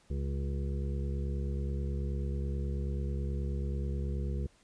harmonic tone with a mistuned harmonic, 69.3 Hz, C#2, in tune, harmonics 1 / 2 / 3 / 5 / 6 / 7, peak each -32 / -38 / -42 / -46 / -48 / -49 dBFS, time 0.1-4.47 s, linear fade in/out 5 ms, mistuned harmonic 5, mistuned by +34 cents, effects pink hiss -65 dBFS RMS until 4.63 s + resampled to 22050 Hz

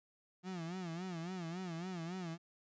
35% pulse tone with vibrato, 175.1 Hz, F3, 5 cents sharp, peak -39 dBFS, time 0.43-2.38 s, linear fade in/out 50 ms, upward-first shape sine, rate 3.6 Hz, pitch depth 130 cents each way, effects resampled to 16000 Hz

